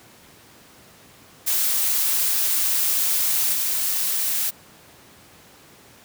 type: noise with level steps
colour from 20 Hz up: blue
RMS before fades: -21 / -23 dBFS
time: 1.46-4.51 s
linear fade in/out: 20 ms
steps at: 3.52 s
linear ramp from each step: 20 ms
effects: pink hiss -49 dBFS RMS until 6.04 s + high-pass 100 Hz 12 dB/octave